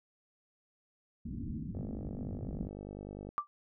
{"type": "low-pass noise", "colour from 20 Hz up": "white", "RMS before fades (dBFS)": -40, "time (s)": [1.25, 2.68], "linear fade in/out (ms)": 5, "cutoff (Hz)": 270, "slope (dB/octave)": 48}
{"type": "click train", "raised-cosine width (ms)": 2, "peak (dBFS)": -31, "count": 78, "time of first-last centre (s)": [1.75, 3.29], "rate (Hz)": 50}
{"type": "tone with exponential decay", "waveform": "sine", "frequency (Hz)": 1174.7, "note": "D6", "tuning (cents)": 0, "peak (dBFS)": -25, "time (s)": [3.38, 3.47], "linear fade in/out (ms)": 0, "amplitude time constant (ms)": 19}
{"effects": []}